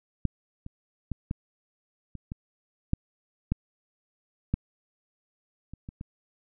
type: clicks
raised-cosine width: 5 ms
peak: -12 / -27 / -18 / -17 / -27 / -22 / -11 / -12 / -12 / -28 / -26 / -25 dBFS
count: 12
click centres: 0.253 / 0.664 / 1.117 / 1.311 / 2.153 / 2.319 / 2.934 / 3.52 / 4.54 / 5.736 / 5.889 / 6.011 s
effects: none